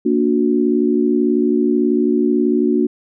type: chord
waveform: sine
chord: Bb augmented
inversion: none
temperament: just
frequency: 233.1 / 291.4 / 364.2 Hz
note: Bb3 / D4 / F#4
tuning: 0 / -13 / -27 cents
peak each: -17 dBFS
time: 0.05-2.87 s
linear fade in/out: 10 ms
effects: none